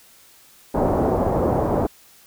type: low-pass noise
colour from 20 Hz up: white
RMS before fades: -20 dBFS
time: 0.74-1.87 s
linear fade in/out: 10 ms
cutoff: 770 Hz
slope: 24 dB/octave
effects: white hiss -51 dBFS RMS until 2.26 s